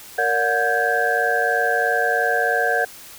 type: tone cluster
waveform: sine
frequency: 464.8 / 575 / 726 / 1571 / 1674 Hz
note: A#4 / D5 / F#5 / G6 / G#6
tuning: -5 / -37 / -33 / +3 / +13 cents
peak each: -24 / -26 / -22 / -21 / -26 dBFS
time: 0.18-2.85 s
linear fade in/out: 5 ms
effects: white hiss -41 dBFS RMS until 3.18 s